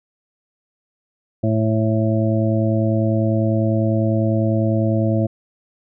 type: harmonic tone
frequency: 110 Hz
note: A2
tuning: in tune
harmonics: 1 / 2 / 3 / 5 / 6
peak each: -18 / -21 / -23 / -25 / -26 dBFS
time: 1.43-5.27 s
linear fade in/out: 10 ms
effects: none